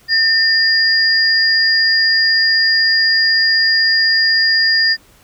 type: tone pair together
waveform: sine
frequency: 1804 / 4847 Hz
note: A6 / D#8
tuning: +43 / -46 cents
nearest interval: octave + perfect fourth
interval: 1711 cents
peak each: -13 dBFS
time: 0.08-4.97 s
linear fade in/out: 50 ms
effects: pink hiss -49 dBFS RMS until 5.23 s